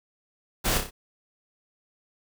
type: noise with echo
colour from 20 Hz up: pink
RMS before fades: -25 dBFS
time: 0.64-0.79 s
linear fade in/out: 20 ms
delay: 30 ms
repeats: 4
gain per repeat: -5 dB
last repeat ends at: 0.91 s
effects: none